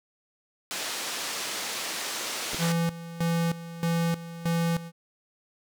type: band-pass noise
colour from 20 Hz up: white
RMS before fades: -33 dBFS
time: 0.71-2.72 s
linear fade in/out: 0 ms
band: 240 to 6700 Hz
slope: 12 dB/octave
type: clicks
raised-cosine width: 2 ms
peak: -26 / -22 dBFS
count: 2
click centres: 2.534 / 2.546 s
type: tone with tremolo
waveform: square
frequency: 167.8 Hz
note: E3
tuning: 31 cents sharp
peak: -24 dBFS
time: 2.58-4.92 s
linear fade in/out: 50 ms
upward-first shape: square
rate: 1.6 Hz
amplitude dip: 80%
effects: none